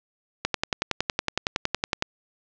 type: click train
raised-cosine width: 0.2 ms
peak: -5 dBFS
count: 18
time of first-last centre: 0.45-2.024 s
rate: 10.8 Hz
effects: low-pass 6000 Hz 12 dB/octave